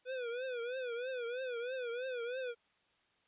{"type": "tone with vibrato", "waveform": "square", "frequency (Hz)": 493.9, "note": "B4", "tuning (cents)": 0, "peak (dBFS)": -38, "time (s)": [0.05, 2.55], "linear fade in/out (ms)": 50, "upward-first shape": "triangle", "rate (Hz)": 3.1, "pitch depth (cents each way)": 130, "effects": ["white hiss -73 dBFS RMS until 3.27 s", "resampled to 8000 Hz"]}